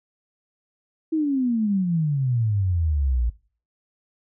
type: exponential sweep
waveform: sine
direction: down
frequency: 326.1 to 56 Hz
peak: -19 dBFS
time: 1.12-3.3 s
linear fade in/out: 10 ms
effects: noise-tail reverb RT60 0.4 s tail -19 dB re dry